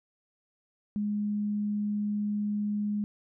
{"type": "tone", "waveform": "sine", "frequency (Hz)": 207.7, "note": "G#3", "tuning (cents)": 0, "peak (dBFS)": -27, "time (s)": [0.96, 3.04], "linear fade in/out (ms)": 0, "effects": []}